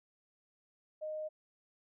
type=tone; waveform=sine; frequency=618 Hz; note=D#5; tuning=12 cents flat; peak=-37 dBFS; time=1.01-1.29 s; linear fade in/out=20 ms; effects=none